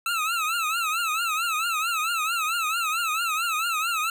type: tone with vibrato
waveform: 25% pulse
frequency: 1318 Hz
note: E6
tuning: 1 cent flat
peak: -20 dBFS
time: 0.06-4.1 s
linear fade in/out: 2 ms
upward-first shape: triangle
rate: 4.5 Hz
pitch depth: 140 cents each way
effects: none